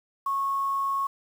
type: tone with quantisation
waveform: sine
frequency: 1098 Hz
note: C#6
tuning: 17 cents flat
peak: -24 dBFS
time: 0.26-1.07 s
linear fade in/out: 5 ms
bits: 8
effects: none